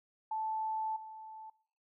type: tone with level steps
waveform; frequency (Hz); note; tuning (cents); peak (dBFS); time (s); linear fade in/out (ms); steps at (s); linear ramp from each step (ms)
sine; 876; A5; -8; -33 / -46; 0.31-1.5; 5; 0.96; 5
effects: noise-tail reverb RT60 0.6 s tail -21 dB re dry